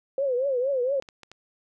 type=tone with vibrato; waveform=sine; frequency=523.3 Hz; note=C5; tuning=in tune; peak=-22 dBFS; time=0.18-1 s; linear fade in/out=2 ms; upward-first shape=triangle; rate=4.3 Hz; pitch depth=160 cents each way
type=clicks; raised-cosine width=0.2 ms; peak=-27 dBFS; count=4; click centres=1.024 / 1.088 / 1.233 / 1.316 s
effects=none